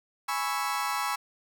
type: chord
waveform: 35% pulse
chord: C# minor seventh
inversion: second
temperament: equal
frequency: 830.6 / 987.8 / 1108.7 / 1318.5 Hz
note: G#5 / B5 / C#6 / E6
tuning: 0 / 0 / 0 / 0 cents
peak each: -32 dBFS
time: 0.28-1.16 s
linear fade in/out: 10 ms
effects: none